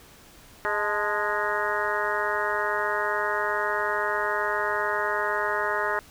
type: harmonic tone with a mistuned harmonic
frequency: 207.7 Hz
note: G#3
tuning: in tune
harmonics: 2 / 3 / 4 / 5 / 6 / 7 / 8 / 9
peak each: -32 / -32 / -32 / -32 / -32 / -32 / -32 / -32 dBFS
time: 0.65-5.99 s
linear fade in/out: 0 ms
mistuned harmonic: 4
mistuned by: +86 cents
effects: pink hiss -51 dBFS RMS until 6.1 s